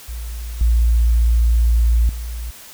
sine tone with level steps, 57.6 Hz, A#1, 20 cents flat, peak -25 / -11 / -24 dBFS, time 0.08-2.51 s, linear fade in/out 10 ms, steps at 0.61 / 2.09 s, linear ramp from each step 2 ms, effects white hiss -40 dBFS RMS until 2.73 s

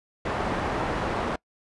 white low-pass noise, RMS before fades -28 dBFS, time 0.25-1.36 s, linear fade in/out 5 ms, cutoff 1000 Hz, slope 12 dB/octave, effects noise-tail reverb RT60 0.1 s tail -24 dB re dry + resampled to 24000 Hz

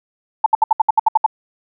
sine tone bursts, 880 Hz, A5, in tune, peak -7 dBFS, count 10, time 0.44-1.263 s, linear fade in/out 5 ms, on 22 ms, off 67 ms, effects none

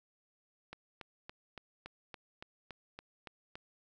click train, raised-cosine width 0.3 ms, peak -29 dBFS, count 11, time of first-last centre 0.73-3.555 s, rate 3.54 Hz, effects none

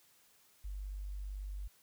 sine tone, 49 Hz, G1, in tune, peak -39 dBFS, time 0.64-1.68 s, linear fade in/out 10 ms, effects white hiss -67 dBFS RMS until 1.82 s

